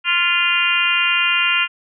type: harmonic tone with a mistuned harmonic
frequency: 349.2 Hz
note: F4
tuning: in tune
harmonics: 3 / 4 / 5 / 6 / 7 / 8 / 9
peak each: -27 / -21 / -27 / -25 / -20 / -18 / -28 dBFS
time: 0.04-1.68 s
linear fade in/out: 50 ms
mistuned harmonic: 6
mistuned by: -35 cents
effects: none